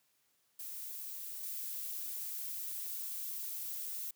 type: noise with level steps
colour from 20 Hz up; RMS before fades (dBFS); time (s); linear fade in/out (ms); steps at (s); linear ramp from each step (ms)
violet; -44 / -41; 0.59-4.11; 5; 1.43; 5
effects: white hiss -75 dBFS RMS until 4.15 s + high-pass 80 Hz 12 dB/octave